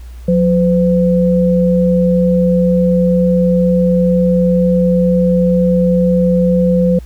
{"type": "tone pair together", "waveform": "sine", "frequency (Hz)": [179.79, 509], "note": ["F#3", "C5"], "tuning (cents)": [-49, -48], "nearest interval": "octave + tritone", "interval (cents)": 1801, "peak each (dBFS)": [-10, -13], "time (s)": [0.28, 6.99], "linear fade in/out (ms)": 5, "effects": ["added 60 Hz sine -28 dBFS peak until 7.05 s", "pink hiss -47 dBFS RMS until 7.05 s"]}